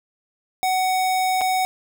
square tone with dropouts, 747 Hz, F#5, 16 cents sharp, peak -19 dBFS, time 0.63-1.65 s, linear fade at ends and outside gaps 0 ms, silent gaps 1.41-1.415 s, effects none

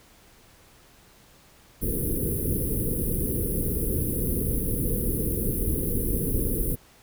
pink band-stop noise, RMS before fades -26 dBFS, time 1.81-6.76 s, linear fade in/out 20 ms, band 500 to 9800 Hz, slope 96 dB/octave, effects pink hiss -55 dBFS RMS until 7.02 s

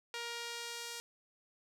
sawtooth tone with band-pass filter sweep, 470.4 Hz, A#4, 16 cents sharp, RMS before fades -43 dBFS, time 0.14-1 s, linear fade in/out 0 ms, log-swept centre 3300 to 6500 Hz, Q 0.71, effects none

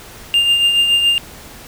triangle tone with tremolo, 2803 Hz, F7, 6 cents sharp, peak -7 dBFS, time 0.34-1.18 s, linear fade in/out 0 ms, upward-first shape triangle, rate 7.1 Hz, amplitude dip 50%, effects pink hiss -37 dBFS RMS until 1.67 s

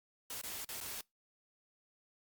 white noise with dropouts, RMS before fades -43 dBFS, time 0.3-1.01 s, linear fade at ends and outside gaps 2 ms, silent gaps 0.414-0.436 / 0.647-0.689 / 0.804-0.81 s, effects noise-tail reverb RT60 0.2 s tail -25 dB re dry + Opus 48 kbps

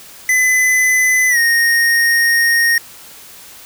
square tone with pitch glide, 2015 to 1858.5 Hz, B6 to A#6, +34 to -6 cents, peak -11 dBFS, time 0.29-2.78 s, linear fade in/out 2 ms, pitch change -140 cents, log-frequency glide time 1.29-1.38 s, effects white hiss -38 dBFS RMS until 3.65 s

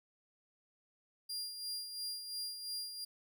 sawtooth tone with tremolo, 4800 Hz, D8, 37 cents sharp, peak -35 dBFS, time 1.29-3.05 s, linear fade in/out 10 ms, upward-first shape sine, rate 2.9 Hz, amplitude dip 55%, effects none

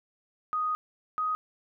sine tone pair in turn, 1244.5 / 1252.4 Hz, D#6 / D#6, 0 / +11 cents, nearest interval unison, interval 11 cents, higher second, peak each -26 dBFS, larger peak neither, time 0.53-0.75 / 1.18-1.35 s, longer first, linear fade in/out 0 ms, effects none

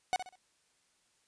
45% pulse tone with echo, 740 Hz, F#5, in tune, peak -27 dBFS, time 0.13-0.16 s, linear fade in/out 0 ms, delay 65 ms, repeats 3, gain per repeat -10 dB, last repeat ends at 0.355 s, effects white hiss -72 dBFS RMS until 1.27 s + resampled to 22050 Hz

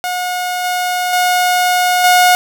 sawtooth tone with level steps, 723 Hz, F#5, 40 cents flat, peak -13 / -11 / -7 / -3 dBFS, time 0.04-2.35 s, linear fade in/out 0 ms, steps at 0.64 / 1.13 / 2.04 s, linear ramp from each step 2 ms, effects none

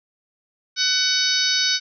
harmonic tone with a mistuned harmonic, 750 Hz, F#5, 23 cents sharp, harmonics 2 / 3 / 4 / 5 / 6 / 7 / 8, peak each -26 / -28 / -29 / -23 / -24 / -24 / -27 dBFS, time 0.76-1.8 s, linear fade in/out 50 ms, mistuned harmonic 8, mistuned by -15 cents, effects none

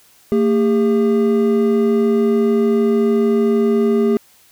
triangle tone pair together, 226.7 / 404 Hz, A#3 / G#4, -48 / -48 cents, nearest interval minor seventh, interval 1000 cents, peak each -13 dBFS, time 0.32-4.17 s, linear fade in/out 0 ms, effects white hiss -51 dBFS RMS until 4.51 s

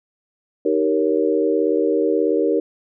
sine chord, Eb dominant seventh, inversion none, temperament equal with one note detuned, 311.1 / 387.7 / 466.2 / 554.4 Hz, Eb4 / G4 / Bb4 / Db5, 0 / -19 / 0 / 0 cents, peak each -21 / -21 / -19 / -25 dBFS, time 0.65-2.6 s, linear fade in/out 5 ms, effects none

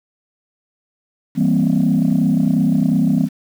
sine chord, C dominant seventh, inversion first, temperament equal, 164.81 / 196 / 233.1 / 261.6 Hz, E3 / G3 / Bb3 / C4, 0 / 0 / 0 / 0 cents, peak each -17 dBFS, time 1.35-3.29 s, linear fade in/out 50 ms, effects tanh soft clip ceiling -7 dBFS + 7-bit

